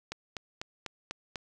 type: click train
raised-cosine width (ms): 0.2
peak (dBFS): -19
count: 6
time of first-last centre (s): 0.12-1.358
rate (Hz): 4.04
effects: none